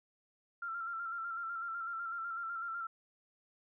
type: tone with vibrato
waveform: sine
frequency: 1363 Hz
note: F6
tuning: 43 cents flat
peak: -37 dBFS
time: 0.62-2.87 s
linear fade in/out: 5 ms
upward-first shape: square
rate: 8 Hz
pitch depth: 38 cents each way
effects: none